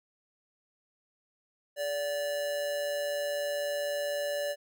square tone with amplitude modulation, 580 Hz, D5, 22 cents flat, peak -29 dBFS, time 1.76-4.56 s, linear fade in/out 50 ms, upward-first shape sine, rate 156 Hz, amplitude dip 40%, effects none

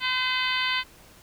harmonic tone, 511 Hz, C5, 41 cents flat, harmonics 2 / 3 / 4 / 5 / 6 / 7 / 8 / 9, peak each -31 / -31 / -29 / -32 / -30 / -33 / -37 / -37 dBFS, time 0-0.84 s, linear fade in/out 50 ms, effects pink hiss -52 dBFS RMS until 1.22 s

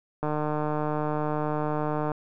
click train, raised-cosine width 1 ms, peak -15 dBFS, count 286, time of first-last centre 0.23-2.117 s, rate 151 Hz, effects none

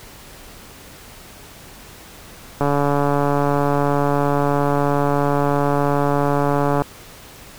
click train, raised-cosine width 1 ms, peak -5 dBFS, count 603, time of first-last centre 2.61-6.82 s, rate 143 Hz, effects pink hiss -41 dBFS RMS until 7.58 s

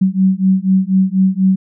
sine beating tone pair, 187.5 / 191.6 Hz, F#3 / G3, +23 / -39 cents, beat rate 4.1 Hz, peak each -13 / -13 dBFS, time 0.01-1.56 s, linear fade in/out 10 ms, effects none

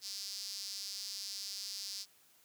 sawtooth tone with high-pass filter, 198.4 Hz, G3, 21 cents sharp, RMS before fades -43 dBFS, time 0.01-2.06 s, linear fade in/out 50 ms, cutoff 4900 Hz, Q 5, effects white hiss -66 dBFS RMS until 2.44 s + high-pass 80 Hz 12 dB/octave

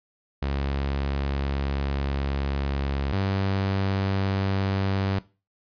sawtooth tone pair in turn, 69.3 / 97.16 Hz, C#2 / G2, 0 / -15 cents, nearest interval tritone, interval 585 cents, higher second, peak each -21 / -19 dBFS, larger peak second, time 0.42-3.13 / 3.13-5.19 s, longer first, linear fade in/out 5 ms, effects noise-tail reverb RT60 0.3 s tail -18 dB re dry + resampled to 11025 Hz

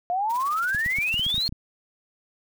sine exponential sweep, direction up, 693 to 4360 Hz, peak -22 dBFS, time 0.1-1.48 s, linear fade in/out 0 ms
white noise with tremolo, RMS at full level -40 dBFS, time 0.29-1.49 s, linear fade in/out 20 ms, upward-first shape sine, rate 18 Hz, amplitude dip 75%
clicks, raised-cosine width 5 ms, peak -23 dBFS, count 10, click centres 0.748 / 0.862 / 0.986 / 1.142 / 1.195 / 1.265 / 1.344 / 1.38 / 1.492 / 1.525 s
effects none

